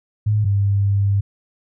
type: tone pair in turn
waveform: sine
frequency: 105.9 / 99.96 Hz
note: G#2 / G2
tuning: +34 / +34 cents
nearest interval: minor second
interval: 100 cents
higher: first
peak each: -14 dBFS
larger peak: neither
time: 0.26-0.45 / 0.45-1.21 s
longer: second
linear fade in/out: 10 ms
effects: none